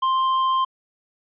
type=tone with tanh clipping; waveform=sine; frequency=1049 Hz; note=C6; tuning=4 cents sharp; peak=-19 dBFS; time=0.02-0.65 s; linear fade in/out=10 ms; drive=8 dB; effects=resampled to 8000 Hz

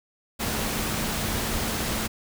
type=tone in noise; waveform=sine; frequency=219.4 Hz; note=A3; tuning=5 cents flat; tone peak=-36 dBFS; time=0.39-2.08 s; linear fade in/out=20 ms; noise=pink; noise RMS=-28 dBFS; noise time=0.39-2.08 s; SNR=-11 dB; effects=none

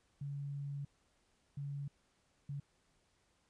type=tone bursts at uneven times; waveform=sine; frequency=141.6 Hz; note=C#3; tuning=37 cents sharp; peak=-39 dBFS; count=3; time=0.21-0.85 / 1.57-1.88 / 2.49-2.6 s; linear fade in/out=5 ms; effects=pink hiss -75 dBFS RMS until 3.49 s + resampled to 22050 Hz

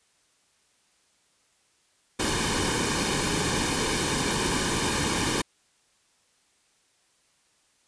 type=noise with comb filter; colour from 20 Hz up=pink; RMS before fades=-26 dBFS; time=2.19-5.42 s; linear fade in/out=10 ms; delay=1.5 ms; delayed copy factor=-0.65; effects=white hiss -66 dBFS RMS until 7.87 s + resampled to 22050 Hz

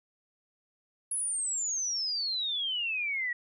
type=exponential sweep; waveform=sine; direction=down; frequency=10620 to 1900 Hz; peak=-29 dBFS; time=1.11-3.33 s; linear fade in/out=5 ms; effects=none

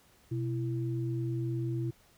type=tone pair together; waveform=sine; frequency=125.1 / 334 Hz; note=B2 / E4; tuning=+23 / +23 cents; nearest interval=octave + perfect fourth; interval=1700 cents; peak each=-31 / -36 dBFS; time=0.31-1.91 s; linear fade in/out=10 ms; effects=pink hiss -63 dBFS RMS until 2.17 s

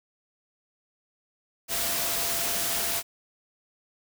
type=tone in noise; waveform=sine; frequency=679 Hz; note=F5; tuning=49 cents flat; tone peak=-39 dBFS; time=1.68-3.03 s; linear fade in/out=50 ms; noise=white; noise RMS=-28 dBFS; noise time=1.68-3.03 s; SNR=-14 dB; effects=none

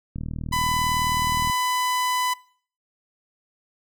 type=click train; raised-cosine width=5 ms; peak=-19 dBFS; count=54; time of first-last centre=0.16-1.498 s; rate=39.6 Hz
type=tone; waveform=sawtooth; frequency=1000 Hz; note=B5; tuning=21 cents sharp; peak=-18 dBFS; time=0.52-2.34 s; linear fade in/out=10 ms
effects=noise-tail reverb RT60 0.5 s tail -22 dB re dry

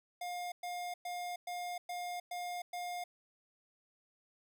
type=tone bursts; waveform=square; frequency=710 Hz; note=F5; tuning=28 cents sharp; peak=-39 dBFS; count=7; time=0.21-3.04 s; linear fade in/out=5 ms; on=310 ms; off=110 ms; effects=none

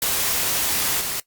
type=noise with level steps; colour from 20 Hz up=white; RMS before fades=-22 / -26 dBFS; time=0.02-1.2 s; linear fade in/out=2 ms; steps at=1 s; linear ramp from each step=10 ms; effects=noise-tail reverb RT60 0.1 s tail -18 dB re dry + Opus 48 kbps

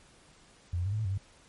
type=tone with pitch steps; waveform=sine; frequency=87.1 / 89 / 98.8 / 106.7 / 109.9 / 94.8 / 98.6 Hz; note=F2 / F2 / G2 / G#2 / A2 / F#2 / G2; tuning=-4 / +33 / +14 / +47 / -2 / +43 / +11 cents; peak=-28 dBFS; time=0.73-1.178 s; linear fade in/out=5 ms; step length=64 ms; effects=pink hiss -59 dBFS RMS until 1.48 s + MP3 48 kbps

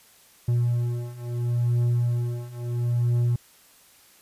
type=beating tone pair; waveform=triangle; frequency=119.7 / 120.44 Hz; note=A#2 / B2; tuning=+46 / -43 cents; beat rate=0.74 Hz; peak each=-24 / -22 dBFS; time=0.48-3.36 s; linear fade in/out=5 ms; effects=white hiss -55 dBFS RMS until 4.21 s + resampled to 32000 Hz

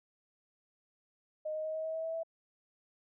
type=tone with pitch steps; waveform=sine; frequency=618 / 623.4 / 628.8 / 634.3 / 639.8 / 645.4 / 651 / 656.6 Hz; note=D#5 / D#5 / D#5 / D#5 / D#5 / E5 / E5 / E5; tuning=-12 / +3 / +18 / +33 / +48 / -37 / -22 / -7 cents; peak=-34 dBFS; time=1.45-2.234 s; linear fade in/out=10 ms; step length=98 ms; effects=none

